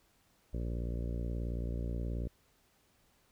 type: harmonic tone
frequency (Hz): 58.6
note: A#1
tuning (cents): +10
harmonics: 1 / 2 / 3 / 4 / 5 / 6 / 7 / 8 / 9 / 10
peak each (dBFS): -35 / -41 / -45 / -47 / -49 / -51 / -52 / -53 / -54 / -55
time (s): 0.53-2.28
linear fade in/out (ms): 10
effects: pink hiss -70 dBFS RMS until 3.31 s